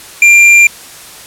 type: tone with hard clipping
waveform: sine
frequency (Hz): 2382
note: D7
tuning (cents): +24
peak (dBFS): -3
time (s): 0.22-0.67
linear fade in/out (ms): 2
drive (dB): 7
effects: white hiss -32 dBFS RMS until 1.26 s + low-pass 12000 Hz 12 dB/octave